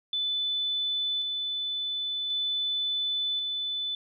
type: tone with tremolo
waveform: sine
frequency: 3500 Hz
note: A7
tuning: 10 cents flat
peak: -26 dBFS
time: 0.13-3.95 s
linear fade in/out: 2 ms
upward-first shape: square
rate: 0.46 Hz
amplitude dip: 25%
effects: none